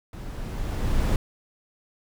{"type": "noise with level ramp", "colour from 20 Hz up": "brown", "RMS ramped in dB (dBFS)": [-36, -21], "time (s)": [0.13, 1.16], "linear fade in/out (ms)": 2, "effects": []}